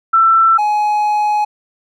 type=tone pair in turn; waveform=sine / triangle; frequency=1336 / 840.1 Hz; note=E6 / G#5; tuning=+23 / +20 cents; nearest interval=minor sixth; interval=803 cents; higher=first; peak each=-7 / -10 dBFS; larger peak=first; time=0.13-0.58 / 0.58-1.45 s; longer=second; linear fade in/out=10 ms; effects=none